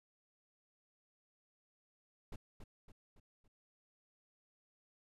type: noise with echo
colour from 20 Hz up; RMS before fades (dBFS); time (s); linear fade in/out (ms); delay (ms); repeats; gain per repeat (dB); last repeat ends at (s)
brown; -44; 2.32-2.36; 5; 280; 4; -6; 3.48
effects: resampled to 32000 Hz